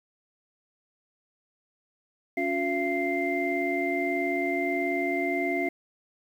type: tone cluster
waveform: sine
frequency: 281.3 / 359.8 / 680 / 2092 Hz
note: C#4 / F#4 / F5 / C7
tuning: +26 / -48 / -46 / -1 cents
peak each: -30 dBFS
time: 2.37-5.69 s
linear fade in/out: 5 ms
effects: tanh soft clip ceiling -14 dBFS + 9-bit